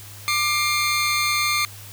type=tone pair together; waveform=20% pulse; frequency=1190.9 / 2122 Hz; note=D6 / C7; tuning=+24 / +24 cents; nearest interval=minor seventh; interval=1000 cents; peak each=-17 dBFS; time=0.28-1.65 s; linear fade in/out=0 ms; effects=added 101 Hz sine -41 dBFS peak until 1.92 s + white hiss -42 dBFS RMS until 1.92 s